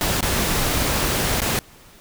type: noise with dropouts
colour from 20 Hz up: pink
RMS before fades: -21 dBFS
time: 0.01-1.59 s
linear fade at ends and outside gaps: 0 ms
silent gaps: 0.207-0.228 / 1.404-1.418 s
effects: pink hiss -48 dBFS RMS until 2 s